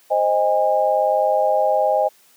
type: chord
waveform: sine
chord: Ab major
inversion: first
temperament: equal with one note detuned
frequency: 523.3 / 622.3 / 814 Hz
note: C5 / Eb5 / Ab5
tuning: 0 / 0 / -35 cents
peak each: -21 / -18 / -19 dBFS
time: 0.1-2.09 s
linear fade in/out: 20 ms
effects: white hiss -54 dBFS RMS until 2.36 s + high-pass 200 Hz 12 dB/octave